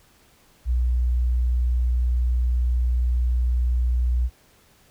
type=tone; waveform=sine; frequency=61 Hz; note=B1; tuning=21 cents flat; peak=-18 dBFS; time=0.65-4.3 s; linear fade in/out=50 ms; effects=pink hiss -57 dBFS RMS until 4.9 s